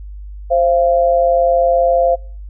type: tone pair together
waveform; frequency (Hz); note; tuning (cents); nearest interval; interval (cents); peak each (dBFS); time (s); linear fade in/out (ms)
sine; 526 / 685.3; C5 / F5; +9 / -33; perfect fourth; 458; -13; 0.5-2.16; 20
effects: noise-tail reverb RT60 0.5 s tail -26 dB re dry + added 50 Hz sine -28 dBFS peak until 2.49 s